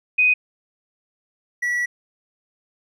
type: tone pair in turn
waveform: sine / triangle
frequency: 2498 / 1942.8 Hz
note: D#7 / B6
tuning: +6 / -29 cents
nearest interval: major third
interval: 435 cents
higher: first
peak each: -13 / -18 dBFS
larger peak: first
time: 0.18-0.34 / 1.62-1.86 s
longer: second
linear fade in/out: 10 ms
effects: none